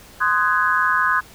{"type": "chord", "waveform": "sine", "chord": "Ab dominant seventh", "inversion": "first", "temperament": "just", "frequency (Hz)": [1038.3, 1245.9, 1495.1, 1661.2], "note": ["C6", "Eb6", "Gb6", "Ab6"], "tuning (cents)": [-14, 2, 18, 0], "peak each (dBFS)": -21, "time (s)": [0.2, 1.21], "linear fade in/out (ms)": 20, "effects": ["pink hiss -45 dBFS RMS until 1.34 s"]}